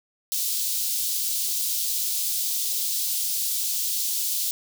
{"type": "high-pass noise", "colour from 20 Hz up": "white", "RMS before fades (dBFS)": -26, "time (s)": [0.32, 4.51], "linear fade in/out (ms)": 0, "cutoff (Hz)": 3600, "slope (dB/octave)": 24, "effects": []}